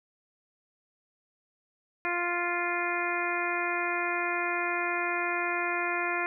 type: harmonic tone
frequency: 349.2 Hz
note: F4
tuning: in tune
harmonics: 1 / 2 / 3 / 4 / 5 / 6 / 7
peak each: -35 / -35 / -35 / -35 / -35 / -35 / -35 dBFS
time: 2.05-6.26 s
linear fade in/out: 0 ms
effects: none